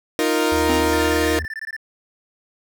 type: chord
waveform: sawtooth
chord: Eb suspended second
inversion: none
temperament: equal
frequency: 311.1 / 349.2 / 466.2 Hz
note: Eb4 / F4 / Bb4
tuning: 0 / 0 / 0 cents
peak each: -17 / -19 / -17 dBFS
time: 0.19-1.39 s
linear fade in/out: 0 ms
type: tone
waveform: triangle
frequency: 77.78 Hz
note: D#2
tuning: in tune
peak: -24 dBFS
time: 0.52-1.45 s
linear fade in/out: 0 ms
type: tone with exponential decay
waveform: square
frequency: 261.6 Hz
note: C4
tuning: in tune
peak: -21 dBFS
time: 0.69-1.38 s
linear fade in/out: 5 ms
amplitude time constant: 150 ms
type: tone bursts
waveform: triangle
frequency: 1771 Hz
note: A6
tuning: 11 cents sharp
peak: -25 dBFS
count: 15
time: 0.93-1.765 s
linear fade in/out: 2 ms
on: 37 ms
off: 20 ms
effects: none